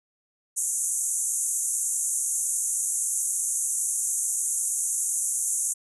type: band-pass noise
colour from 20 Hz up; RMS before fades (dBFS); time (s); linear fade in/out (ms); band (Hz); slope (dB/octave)
white; -27; 0.56-5.74; 20; 6300 to 11000; 96
effects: none